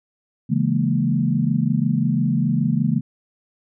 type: chord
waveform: sine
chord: A# half-diminished seventh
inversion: first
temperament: equal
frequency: 138.59 / 164.81 / 207.7 / 233.1 Hz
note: C#3 / E3 / G#3 / A#3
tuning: 0 / 0 / 0 / 0 cents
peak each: -22 / -22 / -23 / -22 dBFS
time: 0.49-3.01 s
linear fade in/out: 20 ms
effects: none

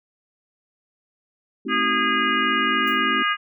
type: chord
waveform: sine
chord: A diminished seventh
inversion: none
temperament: just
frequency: 220 / 264 / 316.8 / 380.2 Hz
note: A3 / C4 / Eb4 / Gb4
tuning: 0 / +16 / +31 / +47 cents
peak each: -31 / -29 / -32 / -32 dBFS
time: 1.65-3.23 s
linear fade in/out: 10 ms
type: harmonic tone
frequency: 410 Hz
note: G#4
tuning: 22 cents flat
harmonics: 3 / 4 / 5 / 6 / 7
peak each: -22 / -24 / -27 / -31 / -27 dBFS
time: 1.68-3.37 s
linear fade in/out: 50 ms
type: noise with exponential decay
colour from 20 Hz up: violet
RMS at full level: -37 dBFS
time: 2.87-3.05 s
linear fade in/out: 5 ms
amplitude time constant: 39 ms
effects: none

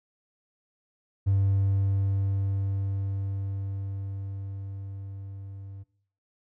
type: tone with level ramp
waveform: triangle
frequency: 98 Hz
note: G2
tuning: in tune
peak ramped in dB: -17 to -37 dBFS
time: 1.26-5.84 s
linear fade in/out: 20 ms
effects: noise-tail reverb RT60 0.5 s tail -18 dB re dry + tanh soft clip ceiling -14 dBFS

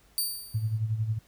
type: tone with exponential decay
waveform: 10% pulse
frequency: 4625 Hz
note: D8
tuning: 27 cents flat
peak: -17 dBFS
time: 0.18-0.78 s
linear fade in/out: 0 ms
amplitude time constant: 130 ms
type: tone with tremolo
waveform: sine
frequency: 110 Hz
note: A2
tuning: in tune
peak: -23 dBFS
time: 0.54-1.19 s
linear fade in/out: 10 ms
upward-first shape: sine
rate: 11 Hz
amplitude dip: 65%
effects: added 50 Hz sine -62 dBFS peak until 1.27 s + pink hiss -62 dBFS RMS until 1.27 s

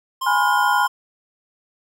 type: tone with vibrato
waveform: square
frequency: 1046.5 Hz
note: C6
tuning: in tune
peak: -23 dBFS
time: 0.21-0.88 s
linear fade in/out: 10 ms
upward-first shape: triangle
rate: 6.8 Hz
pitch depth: 8 cents each way
type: chord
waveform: sine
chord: F diminished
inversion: first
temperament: equal with one note detuned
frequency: 830.6 / 987.8 / 1424.6 Hz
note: Ab5 / Cb6 / F6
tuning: 0 / 0 / +34 cents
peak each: -20 dBFS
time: 0.26-0.87 s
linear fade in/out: 10 ms
effects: none

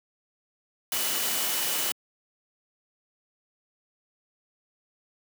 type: tone in noise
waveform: sine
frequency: 2960 Hz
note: F#7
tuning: in tune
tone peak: -37 dBFS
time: 0.92-1.92 s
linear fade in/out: 2 ms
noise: white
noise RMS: -28 dBFS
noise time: 0.92-1.92 s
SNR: -12 dB
effects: high-pass 200 Hz 12 dB/octave

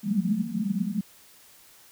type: band-pass noise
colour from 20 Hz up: pink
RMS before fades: -27 dBFS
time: 0.03-1.01 s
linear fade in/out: 5 ms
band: 180 to 220 Hz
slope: 96 dB/octave
effects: white hiss -54 dBFS RMS until 1.91 s

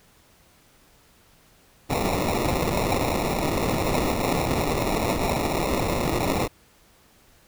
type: noise with sample-and-hold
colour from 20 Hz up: white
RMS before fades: -24 dBFS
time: 1.89-6.48 s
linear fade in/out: 20 ms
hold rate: 1575 Hz
effects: pink hiss -57 dBFS RMS until 7.47 s

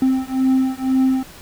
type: beating tone pair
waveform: triangle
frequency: 261 / 263 Hz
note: C4 / C4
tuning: -4 / +9 cents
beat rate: 2 Hz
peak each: -16 dBFS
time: 0.02-1.23 s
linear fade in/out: 2 ms
effects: pink hiss -41 dBFS RMS until 1.41 s

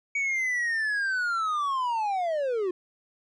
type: linear sweep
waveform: triangle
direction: down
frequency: 2263 to 349.2 Hz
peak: -23 dBFS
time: 0.15-2.71 s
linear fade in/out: 5 ms
effects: resampled to 22050 Hz

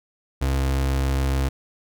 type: tone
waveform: 35% pulse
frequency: 67.2 Hz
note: C2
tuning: 47 cents sharp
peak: -18 dBFS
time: 0.41-1.49 s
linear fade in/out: 10 ms
effects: none

